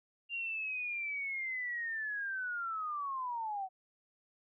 sine linear sweep, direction down, 2794 to 740 Hz, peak -35 dBFS, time 0.29-3.69 s, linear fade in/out 50 ms, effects none

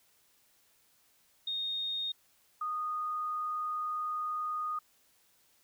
sine tone pair in turn, 3700 / 1234.7 Hz, A#7 / D#6, -14 / -14 cents, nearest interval octave + perfect fifth, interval 1900 cents, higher first, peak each -32 / -32 dBFS, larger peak neither, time 1.47-2.12 / 2.61-4.79 s, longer second, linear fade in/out 5 ms, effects white hiss -68 dBFS RMS until 5.63 s

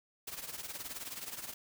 white noise with tremolo, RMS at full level -40 dBFS, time 0.27-1.54 s, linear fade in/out 5 ms, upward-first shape triangle, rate 19 Hz, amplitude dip 80%, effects none

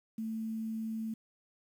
sine tone, 222 Hz, A3, 16 cents sharp, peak -34 dBFS, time 0.18-1.14 s, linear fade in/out 5 ms, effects 10-bit

